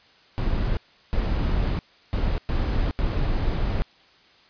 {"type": "noise bursts at uneven times", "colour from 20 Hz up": "brown", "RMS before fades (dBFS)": -23, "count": 5, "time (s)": [[0.38, 0.77], [1.13, 1.79], [2.13, 2.38], [2.49, 2.91], [2.99, 3.82]], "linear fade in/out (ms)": 0, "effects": ["white hiss -55 dBFS RMS until 4.49 s", "resampled to 11025 Hz"]}